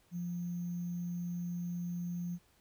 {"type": "tone with sample-and-hold", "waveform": "sine", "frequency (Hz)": 174.61, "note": "F3", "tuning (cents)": 0, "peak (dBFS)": -35, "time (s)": [0.11, 2.39], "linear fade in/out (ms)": 50, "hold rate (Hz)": 6300, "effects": ["pink hiss -69 dBFS RMS until 2.6 s"]}